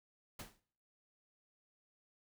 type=noise with exponential decay; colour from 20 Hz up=pink; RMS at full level=-43 dBFS; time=0.39-0.6 s; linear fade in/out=5 ms; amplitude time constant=45 ms; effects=noise-tail reverb RT60 0.6 s tail -22 dB re dry